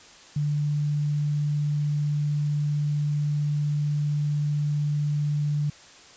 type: tone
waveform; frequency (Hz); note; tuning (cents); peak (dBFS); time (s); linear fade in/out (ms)
sine; 147.4; D3; +7; -22; 0.36-5.7; 5
effects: white hiss -49 dBFS RMS until 6.16 s + resampled to 16000 Hz